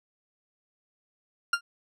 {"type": "tone with exponential decay", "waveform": "40% pulse", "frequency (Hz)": 1396.9, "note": "F6", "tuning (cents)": 0, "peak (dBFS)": -17, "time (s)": [1.53, 1.61], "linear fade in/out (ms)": 5, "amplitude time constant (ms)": 17, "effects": ["low-pass 8000 Hz 12 dB/octave"]}